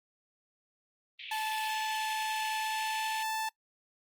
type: band-pass noise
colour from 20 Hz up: white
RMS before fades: -43 dBFS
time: 1.19-3.23 s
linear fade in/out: 5 ms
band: 2300 to 3400 Hz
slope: 48 dB/octave
type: tone with pitch glide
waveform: sawtooth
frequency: 871 to 879.1 Hz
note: A5 to A5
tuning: -18 to -2 cents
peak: -28 dBFS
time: 1.31-3.49 s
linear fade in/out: 5 ms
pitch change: +16 cents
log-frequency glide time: 2.48-3.33 s
effects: noise-tail reverb RT60 0.1 s tail -23 dB re dry + Opus 24 kbps